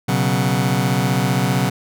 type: chord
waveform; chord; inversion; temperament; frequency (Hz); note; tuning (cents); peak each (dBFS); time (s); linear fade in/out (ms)
sawtooth; B suspended second; none; just; 123.47 / 138.9 / 185.21; B2 / C#3 / F#3; 0 / +4 / +2; -16; 0.08-1.7; 10
effects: none